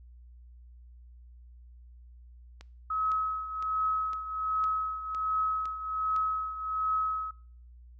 click train, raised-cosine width 0.2 ms, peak -30 dBFS, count 8, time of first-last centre 2.61-6.163 s, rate 1.97 Hz
sine tone with tremolo, 1281 Hz, E6, 50 cents flat, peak -25 dBFS, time 2.9-7.31 s, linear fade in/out 5 ms, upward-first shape triangle, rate 1.3 Hz, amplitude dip 75%
effects noise-tail reverb RT60 0.5 s tail -22 dB re dry + added 60 Hz sine -49 dBFS peak until 7.99 s

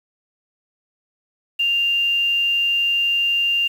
sine tone, 2792 Hz, F7, 1 cent flat, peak -16 dBFS, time 1.59-3.68 s, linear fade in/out 10 ms, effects 7-bit

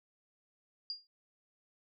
sine tone with exponential decay, 4816 Hz, D8, 43 cents sharp, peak -33 dBFS, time 0.9-1.07 s, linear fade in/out 1 ms, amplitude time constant 35 ms, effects none

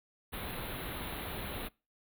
pink band-stop noise, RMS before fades -40 dBFS, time 0.32-1.69 s, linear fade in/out 20 ms, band 4100 to 10000 Hz, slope 96 dB/octave, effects noise-tail reverb RT60 0.3 s tail -24 dB re dry

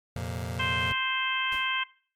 sawtooth chord, F suspended fourth, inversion none, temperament just, 87.31 / 116.41 / 130.96 Hz, F2 / Bb2 / C3, 0 / -2 / +2 cents, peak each -30 / -31 / -36 dBFS, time 0.16-0.92 s, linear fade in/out 0 ms
harmonic tone, 523.3 Hz, C5, in tune, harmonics 2 / 3 / 4 / 5 / 6, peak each -32 / -32 / -32 / -32 / -32 dBFS, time 0.59-1.84 s, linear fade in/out 10 ms
pink noise with exponential decay, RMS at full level -42 dBFS, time 1.52-1.76 s, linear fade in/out 2 ms, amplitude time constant 52 ms
effects noise-tail reverb RT60 0.4 s tail -19 dB re dry + MP3 64 kbps

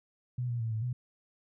sine tone with pitch steps, 123.9 / 119.4 / 113.3 / 109.8 / 123.9 Hz, B2 / A#2 / A#2 / A2 / B2, +6 / +42 / -49 / -3 / +6 cents, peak -30 dBFS, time 0.38-0.93 s, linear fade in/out 5 ms, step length 110 ms, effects none

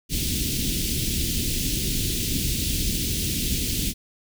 pink band-stop noise, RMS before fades -25 dBFS, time 0.09-3.94 s, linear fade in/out 50 ms, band 320 to 2900 Hz, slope 24 dB/octave, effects none

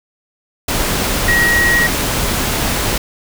sine tone in noise, 1900 Hz, A#6, 33 cents sharp, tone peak -11 dBFS, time 1.28-1.87 s, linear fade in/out 5 ms, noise pink, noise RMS -17 dBFS, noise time 0.68-2.98 s, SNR +3 dB, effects none

